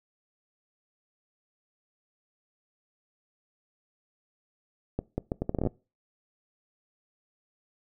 accelerating click train, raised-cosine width 2 ms, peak -15 dBFS, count 12, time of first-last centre 4.99-5.672 s, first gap 190 ms, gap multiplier 0.73, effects noise-tail reverb RT60 0.3 s tail -22 dB re dry

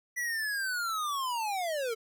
square linear sweep, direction down, 1975.5 to 433.3 Hz, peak -31 dBFS, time 0.16-1.95 s, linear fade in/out 20 ms, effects none

